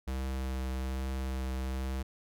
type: tone with vibrato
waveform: square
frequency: 65.41 Hz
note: C2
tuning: in tune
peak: -33 dBFS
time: 0.07-2.03 s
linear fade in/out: 10 ms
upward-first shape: triangle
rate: 1.2 Hz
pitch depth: 14 cents each way
effects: none